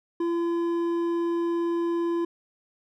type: tone with hard clipping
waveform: triangle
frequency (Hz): 339.7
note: F4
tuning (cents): -48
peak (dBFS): -25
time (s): 0.2-2.25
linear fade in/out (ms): 5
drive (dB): 10
effects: none